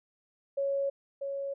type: tone pair in turn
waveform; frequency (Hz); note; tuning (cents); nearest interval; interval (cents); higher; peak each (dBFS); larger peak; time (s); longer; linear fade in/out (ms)
sine; 554.4 / 554.4; C#5 / C#5; 0 / 0; unison; 0; neither; -27 / -32; first; 0.57-0.9 / 1.21-1.54; neither; 10
effects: none